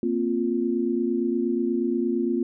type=chord; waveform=sine; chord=Bb suspended second; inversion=none; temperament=equal; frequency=233.1 / 261.6 / 349.2 Hz; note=Bb3 / C4 / F4; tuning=0 / 0 / 0 cents; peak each=-26 / -27 / -25 dBFS; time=0.03-2.43 s; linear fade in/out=2 ms; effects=none